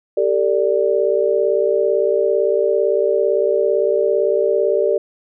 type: chord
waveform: sine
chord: G suspended second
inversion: none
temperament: equal with one note detuned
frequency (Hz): 392 / 449.8 / 587.3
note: G4 / A4 / D5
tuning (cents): 0 / +38 / 0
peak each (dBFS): -18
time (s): 0.17-4.98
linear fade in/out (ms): 5
effects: none